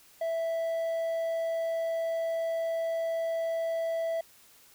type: tone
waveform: triangle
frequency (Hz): 659.3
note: E5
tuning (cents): 0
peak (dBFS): -26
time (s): 0.21-4.21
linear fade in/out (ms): 5
effects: white hiss -58 dBFS RMS until 4.74 s